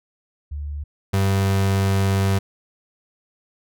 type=tone pair in turn; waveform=sine / 35% pulse; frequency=72.9 / 97.31 Hz; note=D2 / G2; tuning=-12 / -12 cents; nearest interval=perfect fourth; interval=500 cents; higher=second; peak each=-26 / -15 dBFS; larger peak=second; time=0.51-0.84 / 1.13-2.39 s; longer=second; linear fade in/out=10 ms; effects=none